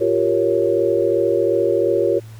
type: chord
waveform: sine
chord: G half-diminished seventh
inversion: third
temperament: equal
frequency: 349.2 / 392 / 466.2 / 554.4 Hz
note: F4 / G4 / Bb4 / Db5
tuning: 0 / 0 / 0 / 0 cents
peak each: -20 dBFS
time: 0-2.2 s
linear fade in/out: 20 ms
effects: added 111 Hz sine -35 dBFS peak until 2.39 s + pink hiss -49 dBFS RMS until 2.39 s